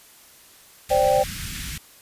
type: band-stop noise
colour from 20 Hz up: pink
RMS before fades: -32 dBFS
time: 0.89-1.78 s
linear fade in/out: 5 ms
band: 220 to 1600 Hz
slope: 24 dB/octave
type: chord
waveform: sine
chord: C suspended second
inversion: none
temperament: equal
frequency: 523.3 / 587.3 / 784 Hz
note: C5 / D5 / G5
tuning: 0 / 0 / 0 cents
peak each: -20 dBFS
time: 0.9-1.24 s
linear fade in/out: 20 ms
effects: white hiss -50 dBFS RMS until 2.01 s + resampled to 32000 Hz